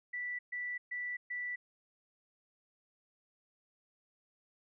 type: tone bursts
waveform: sine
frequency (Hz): 1967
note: B6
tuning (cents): -7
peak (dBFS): -36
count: 4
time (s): 0.13-1.56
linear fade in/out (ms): 10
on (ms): 260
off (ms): 130
effects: none